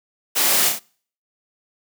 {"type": "noise with echo", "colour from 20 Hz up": "white", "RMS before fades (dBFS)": -19, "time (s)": [0.35, 0.7], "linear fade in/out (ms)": 20, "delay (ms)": 32, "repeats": 3, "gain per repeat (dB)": -4, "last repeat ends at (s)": 0.796, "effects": ["noise-tail reverb RT60 0.5 s tail -26 dB re dry", "high-pass 200 Hz 12 dB/octave"]}